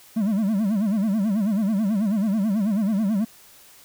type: tone with vibrato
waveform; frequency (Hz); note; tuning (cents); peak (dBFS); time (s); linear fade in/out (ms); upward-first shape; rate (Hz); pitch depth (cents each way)
triangle; 207.7; G#3; 0; -17; 0.16-3.25; 10; sine; 9.2; 160
effects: white hiss -50 dBFS RMS until 3.84 s